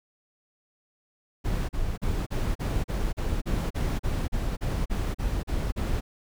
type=noise bursts; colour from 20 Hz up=brown; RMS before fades=-27 dBFS; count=16; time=1.44-6.01 s; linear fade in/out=20 ms; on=250 ms; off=38 ms; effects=none